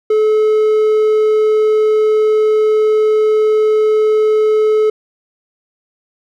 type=tone; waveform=triangle; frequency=430.8 Hz; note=A4; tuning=37 cents flat; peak=-7 dBFS; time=0.1-4.9 s; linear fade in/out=5 ms; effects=none